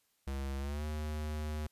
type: tone with pitch glide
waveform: square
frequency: 68.2 to 76.11 Hz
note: C#2 to D#2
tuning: -28 to -38 cents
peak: -36 dBFS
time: 0.27-1.67 s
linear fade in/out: 5 ms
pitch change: +190 cents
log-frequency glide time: 0.58-0.85 s
effects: white hiss -75 dBFS RMS until 1.71 s + resampled to 32000 Hz